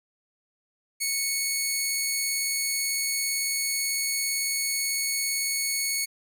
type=tone; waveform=10% pulse; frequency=2211 Hz; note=C#7; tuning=5 cents flat; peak=-16 dBFS; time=1-6.06 s; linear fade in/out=20 ms; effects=none